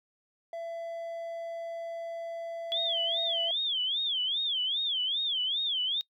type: tone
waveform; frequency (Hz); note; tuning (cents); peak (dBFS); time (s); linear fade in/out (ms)
triangle; 670; E5; +28; -33; 0.53-3.51; 2
type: tone with vibrato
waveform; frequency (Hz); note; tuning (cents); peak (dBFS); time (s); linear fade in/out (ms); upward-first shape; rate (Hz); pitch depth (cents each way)
sine; 3322; G#7; 0; -27; 2.72-6.01; 0; sine; 2.5; 200
effects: noise-tail reverb RT60 0.1 s tail -24 dB re dry